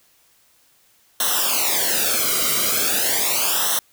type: noise with flanger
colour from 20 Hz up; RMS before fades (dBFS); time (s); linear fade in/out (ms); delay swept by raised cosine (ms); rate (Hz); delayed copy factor
white; -20; 1.2-3.79; 2; 0.42 to 1.16; 0.39; -1
effects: white hiss -58 dBFS RMS until 3.92 s